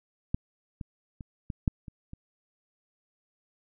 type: clicks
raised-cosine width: 5 ms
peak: -14 / -24 / -28 / -21 / -11 / -29 / -29 dBFS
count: 7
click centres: 0.345 / 0.812 / 1.208 / 1.502 / 1.678 / 1.882 / 2.134 s
effects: none